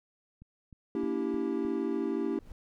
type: click train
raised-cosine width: 5 ms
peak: -38 dBFS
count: 5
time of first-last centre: 0.42-1.651 s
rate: 3.25 Hz
type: chord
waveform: triangle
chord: E half-diminished seventh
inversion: second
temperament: equal with one note detuned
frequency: 233.1 / 286.3 / 329.6 / 392 Hz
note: Bb3 / D4 / E4 / G4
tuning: 0 / -44 / 0 / 0 cents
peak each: -34 / -32 / -32 / -32 dBFS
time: 0.95-2.39 s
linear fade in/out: 2 ms
type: noise with exponential growth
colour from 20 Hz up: brown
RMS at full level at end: -46 dBFS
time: 2.11-2.52 s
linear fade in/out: 2 ms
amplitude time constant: 87 ms
effects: none